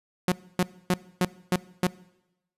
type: tone bursts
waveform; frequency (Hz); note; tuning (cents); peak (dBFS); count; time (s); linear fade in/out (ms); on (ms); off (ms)
sawtooth; 181.2; F#3; -36; -16; 6; 0.28-1.87; 2; 40; 270
effects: noise-tail reverb RT60 0.9 s tail -21 dB re dry + resampled to 32000 Hz